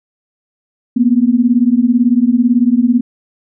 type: beating tone pair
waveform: sine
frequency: 233.1 / 251.1 Hz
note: A#3 / B3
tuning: 0 / +29 cents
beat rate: 18 Hz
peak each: -11 dBFS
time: 0.96-3.01 s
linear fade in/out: 10 ms
effects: none